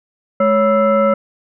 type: tone with frequency modulation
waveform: sine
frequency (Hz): 554.4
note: C#5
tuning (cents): 0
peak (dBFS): -10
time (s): 0.4-1.14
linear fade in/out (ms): 5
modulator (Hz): 766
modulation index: 0.94
effects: none